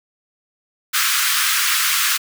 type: high-pass noise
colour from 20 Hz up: pink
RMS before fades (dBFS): -18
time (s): 0.93-2.18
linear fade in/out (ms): 20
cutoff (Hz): 1200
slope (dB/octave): 48
effects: none